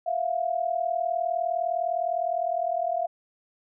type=tone pair together; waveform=sine; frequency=669 / 708.8 Hz; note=E5 / F5; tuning=+25 / +25 cents; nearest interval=minor second; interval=100 cents; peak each=-27 dBFS; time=0.06-3.07 s; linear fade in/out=10 ms; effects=none